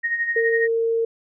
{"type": "tone with tremolo", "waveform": "sine", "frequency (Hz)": 1864.7, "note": "A#6", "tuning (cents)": 0, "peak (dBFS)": -18, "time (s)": [0.03, 0.68], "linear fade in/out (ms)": 20, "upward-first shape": "sine", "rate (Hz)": 12, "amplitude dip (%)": 60}
{"type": "tone", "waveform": "sine", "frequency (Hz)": 456.9, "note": "A#4", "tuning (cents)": -35, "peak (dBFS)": -18, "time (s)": [0.36, 1.05], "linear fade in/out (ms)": 5}
{"effects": []}